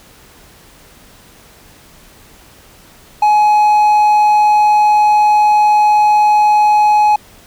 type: tone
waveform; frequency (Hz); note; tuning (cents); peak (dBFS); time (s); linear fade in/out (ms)
triangle; 842; G#5; +24; -5; 3.22-7.16; 5
effects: pink hiss -43 dBFS RMS until 7.46 s